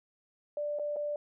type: tone with dropouts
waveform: sine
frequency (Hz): 589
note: D5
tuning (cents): +5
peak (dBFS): -31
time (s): 0.57-1.16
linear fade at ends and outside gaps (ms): 2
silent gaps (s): 0.788-0.795 / 0.961-0.966
effects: none